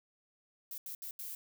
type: noise bursts at uneven times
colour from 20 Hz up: violet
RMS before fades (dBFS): -43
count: 4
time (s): 0.71-0.78 / 0.86-0.95 / 1.02-1.11 / 1.19-1.35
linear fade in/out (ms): 2
effects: none